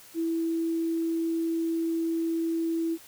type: tone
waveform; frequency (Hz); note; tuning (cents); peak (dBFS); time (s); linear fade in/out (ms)
sine; 329.6; E4; 0; -25; 0.14-2.98; 50
effects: white hiss -51 dBFS RMS until 3.07 s

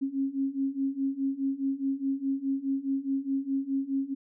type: beating tone pair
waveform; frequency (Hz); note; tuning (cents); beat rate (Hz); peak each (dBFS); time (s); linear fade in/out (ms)
sine; 269.2 / 274; C4 / C#4; +49 / -20; 4.8; -31 / -29; 0.01-4.15; 20
effects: none

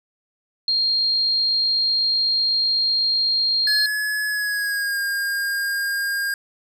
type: tone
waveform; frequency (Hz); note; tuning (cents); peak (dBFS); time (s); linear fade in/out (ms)
sine; 4218; C8; +13; -17; 0.68-3.86; 2
type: tone with pitch glide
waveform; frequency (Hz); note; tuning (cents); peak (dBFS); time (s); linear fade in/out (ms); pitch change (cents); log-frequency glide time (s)
square; 1700 to 1613.9; G#6 to G6; +40 to +50; -22; 3.67-6.34; 2; -90; 4.27-5
effects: none

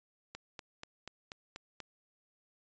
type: click train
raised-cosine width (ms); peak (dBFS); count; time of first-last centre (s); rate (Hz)
0.2; -26; 7; 0.35-1.803; 4.13
effects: resampled to 16000 Hz

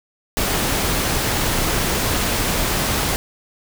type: noise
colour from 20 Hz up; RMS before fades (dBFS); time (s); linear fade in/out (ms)
pink; -20; 0.37-3.16; 0
effects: none

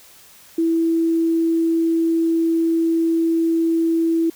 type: tone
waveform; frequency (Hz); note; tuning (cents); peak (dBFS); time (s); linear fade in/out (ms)
sine; 329.6; E4; 0; -15; 0.58-4.3; 5
effects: white hiss -47 dBFS RMS until 4.35 s

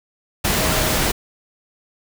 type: tone in noise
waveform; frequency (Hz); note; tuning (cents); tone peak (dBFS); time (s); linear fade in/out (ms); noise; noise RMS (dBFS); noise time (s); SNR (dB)
sine; 629; D#5; +19; -28; 0.57-0.98; 10; pink; -19; 0.44-1.12; -12
effects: none

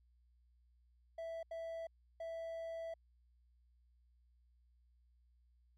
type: tone bursts at uneven times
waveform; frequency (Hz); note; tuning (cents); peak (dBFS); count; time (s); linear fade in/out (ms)
triangle; 659.3; E5; 0; -40; 3; 1.18-1.43 / 1.51-1.87 / 2.2-2.94; 5
effects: added 60 Hz sine -68 dBFS peak until 5.77 s

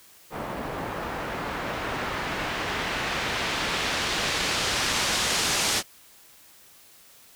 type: noise with low-pass filter sweep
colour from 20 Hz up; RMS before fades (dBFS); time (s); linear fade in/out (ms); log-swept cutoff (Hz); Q
white; -28; 0.3-5.83; 50; 890 to 7500; 0.74
effects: white hiss -53 dBFS RMS until 7.35 s

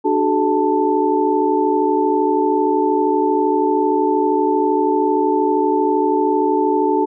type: tone cluster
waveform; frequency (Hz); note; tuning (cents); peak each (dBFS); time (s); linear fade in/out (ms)
sine; 297.6 / 375.2 / 428 / 884; D4 / F#4 / A4 / A5; +23 / +24 / -48 / +8; -19; 0.04-7.06; 20
effects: none

